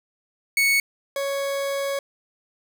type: tone pair in turn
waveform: 40% pulse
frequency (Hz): 2217 / 555.2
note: C#7 / C#5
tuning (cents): 0 / +3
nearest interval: 2 octaves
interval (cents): 2397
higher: first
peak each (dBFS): -16 / -23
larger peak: first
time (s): 0.57-0.8 / 1.16-1.99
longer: second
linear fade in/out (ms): 2
effects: none